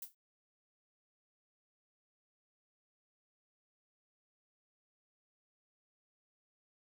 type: noise with exponential decay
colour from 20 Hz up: violet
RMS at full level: -40 dBFS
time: 0.02-0.15 s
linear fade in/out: 5 ms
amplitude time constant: 27 ms
effects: none